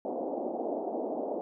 white band-pass noise, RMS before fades -34 dBFS, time 0.05-1.41 s, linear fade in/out 0 ms, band 230 to 750 Hz, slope 48 dB/octave, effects none

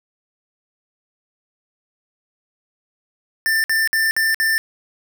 square tone bursts, 1785 Hz, A6, 24 cents sharp, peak -16 dBFS, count 5, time 3.46-4.58 s, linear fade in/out 0 ms, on 180 ms, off 55 ms, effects none

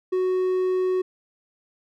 triangle tone, 370 Hz, F#4, in tune, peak -18 dBFS, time 0.12-1.02 s, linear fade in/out 10 ms, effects none

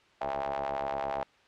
sawtooth ring-modulated tone, 69.3 Hz, C#2, in tune, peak -24 dBFS, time 0.21-1.23 s, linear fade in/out 0 ms, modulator 732 Hz, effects white hiss -61 dBFS RMS until 1.47 s + low-pass 3000 Hz 12 dB/octave

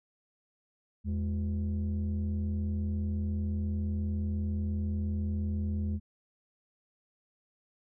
sine tone pair together, 82.9 / 208.7 Hz, E2 / G#3, +10 / +9 cents, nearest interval octave + major third, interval 1599 cents, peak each -28 / -32 dBFS, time 1.04-6 s, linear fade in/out 50 ms, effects tanh soft clip ceiling -26 dBFS

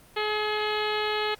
harmonic tone with a mistuned harmonic, 424.4 Hz, G#4, 38 cents sharp, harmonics 1 / 2 / 3 / 4 / 5 / 6 / 7 / 8 / 9 / 10, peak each -29 / -32 / -34 / -35 / -36 / -37 / -37 / -38 / -39 / -39 dBFS, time 0.16-1.35 s, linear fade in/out 10 ms, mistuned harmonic 8, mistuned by -24 cents, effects pink hiss -54 dBFS RMS until 1.39 s + Opus 32 kbps

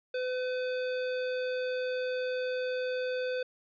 square tone, 506 Hz, B4, 42 cents sharp, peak -31 dBFS, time 0.14-3.43 s, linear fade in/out 5 ms, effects resampled to 11025 Hz + 12-bit

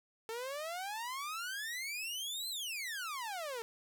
sawtooth exponential two-way sweep, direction up then down, 440 to 4186 to 440 Hz, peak -35 dBFS, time 0.29-3.62 s, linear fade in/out 0 ms, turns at 2.49 s, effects none

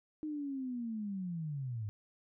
sine linear sweep, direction down, 311.1 to 100.5 Hz, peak -36 dBFS, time 0.23-1.89 s, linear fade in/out 0 ms, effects none

